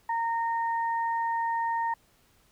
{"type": "tone pair together", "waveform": "sine", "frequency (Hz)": [921.5, 1843], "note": ["A#5", "A#6"], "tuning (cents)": [-20, -20], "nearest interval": "octave", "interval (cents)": 1200, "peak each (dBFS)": [-26, -36], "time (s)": [0.09, 1.94], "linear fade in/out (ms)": 5, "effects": ["pink hiss -64 dBFS RMS until 2.51 s"]}